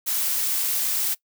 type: noise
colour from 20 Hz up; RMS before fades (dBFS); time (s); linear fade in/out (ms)
blue; -24; 0.06-1.15; 20
effects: noise-tail reverb RT60 0.1 s tail -21 dB re dry